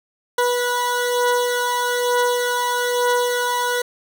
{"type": "beating tone pair", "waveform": "20% pulse", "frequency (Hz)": [488.3, 489.4], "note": ["B4", "B4"], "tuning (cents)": [-20, -16], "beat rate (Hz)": 1.1, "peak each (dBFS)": [-19, -14], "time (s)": [0.38, 3.82], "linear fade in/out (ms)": 5, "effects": ["8-bit"]}